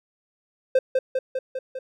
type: tone with echo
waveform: triangle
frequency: 520 Hz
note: C5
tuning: 11 cents flat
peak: -12 dBFS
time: 0.75-0.79 s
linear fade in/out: 5 ms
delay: 200 ms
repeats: 5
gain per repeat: -3 dB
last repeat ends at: 1.79 s
effects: none